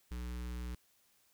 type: tone with notch filter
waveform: square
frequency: 60.6 Hz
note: B1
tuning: 32 cents flat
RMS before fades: -41 dBFS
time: 0.11-0.75 s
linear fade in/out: 5 ms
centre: 650 Hz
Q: 1.2
effects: white hiss -71 dBFS RMS until 1.33 s